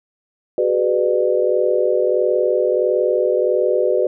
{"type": "chord", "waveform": "sine", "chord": "G# half-diminished seventh", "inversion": "third", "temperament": "just", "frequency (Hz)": [373.8, 415.3, 498.4, 598], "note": ["F#4", "G#4", "B4", "D5"], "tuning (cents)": [18, 0, 16, 31], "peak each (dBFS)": [-19, -23, -18, -20], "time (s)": [0.58, 4.07], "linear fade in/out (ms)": 2, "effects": []}